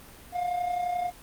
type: tone with amplitude modulation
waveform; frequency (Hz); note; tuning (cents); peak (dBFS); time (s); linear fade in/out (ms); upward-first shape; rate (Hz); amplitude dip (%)
triangle; 711; F5; +31; -22; 0.32-1.12; 50; sine; 31.5; 55
effects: pink hiss -49 dBFS RMS until 1.22 s + Opus 32 kbps